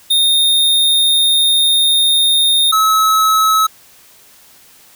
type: tone pair in turn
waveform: square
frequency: 3674 / 1291.8 Hz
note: A#7 / E6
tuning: -26 / -35 cents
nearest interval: octave + tritone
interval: 1809 cents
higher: first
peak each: -10 dBFS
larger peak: neither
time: 0.1-2.72 / 2.72-3.67 s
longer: first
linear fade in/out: 10 ms
effects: white hiss -45 dBFS RMS until 4.95 s